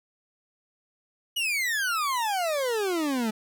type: exponential sweep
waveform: 40% pulse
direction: down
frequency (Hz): 2960 to 211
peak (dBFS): -24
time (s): 1.36-3.31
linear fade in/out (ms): 10
effects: none